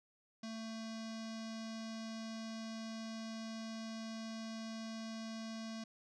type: tone with low-pass filter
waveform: square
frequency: 223.2 Hz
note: A3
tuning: 25 cents sharp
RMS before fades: -45 dBFS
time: 0.43-5.84 s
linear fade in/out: 5 ms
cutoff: 5400 Hz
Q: 3.2
effects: none